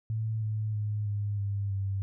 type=tone with pitch steps; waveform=sine; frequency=110.4 / 107.75 / 105.17 / 102.65 / 100.19 / 97.79 Hz; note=A2 / A2 / G#2 / G#2 / G2 / G2; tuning=+6 / -36 / +22 / -20 / +38 / -4 cents; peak=-28 dBFS; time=0.1-2.02 s; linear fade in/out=0 ms; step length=320 ms; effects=none